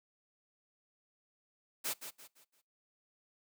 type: noise with echo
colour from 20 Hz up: white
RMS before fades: -36 dBFS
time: 1.84-1.94 s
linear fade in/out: 20 ms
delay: 170 ms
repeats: 4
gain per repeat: -9 dB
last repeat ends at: 2.62 s
effects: noise-tail reverb RT60 0.3 s tail -23 dB re dry + high-pass 150 Hz 12 dB/octave